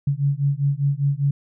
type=beating tone pair; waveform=sine; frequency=138.59 / 143.59 Hz; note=C#3 / D3; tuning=0 / -39 cents; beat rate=5 Hz; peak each=-21 dBFS; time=0.07-1.31 s; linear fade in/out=5 ms; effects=none